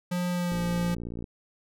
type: tone with pitch glide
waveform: square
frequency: 177.8 to 173.64 Hz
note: F3 to F3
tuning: +31 to -10 cents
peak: -27 dBFS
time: 0.11-0.95 s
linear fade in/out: 10 ms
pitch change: -41 cents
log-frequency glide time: 0.3-0.62 s
type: click train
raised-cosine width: 3 ms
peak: -24 dBFS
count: 43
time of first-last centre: 0.52-1.242 s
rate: 58.2 Hz
effects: none